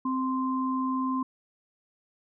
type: tone pair together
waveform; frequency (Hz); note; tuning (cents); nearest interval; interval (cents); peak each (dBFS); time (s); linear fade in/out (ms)
sine; 261 / 1043; C4 / C6; -4 / -6; 2 octaves; 2398; -27 / -30; 0.05-1.23; 5
effects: none